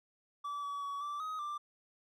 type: tone with pitch steps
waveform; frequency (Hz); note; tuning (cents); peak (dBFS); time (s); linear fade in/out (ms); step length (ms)
triangle; 1154 / 1140 / 1130 / 1167 / 1260 / 1181; D6 / C#6 / C#6 / D6 / D#6 / D6; -31 / +48 / +33 / -11 / +21 / +9; -35; 0.44-1.58; 10; 190
effects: none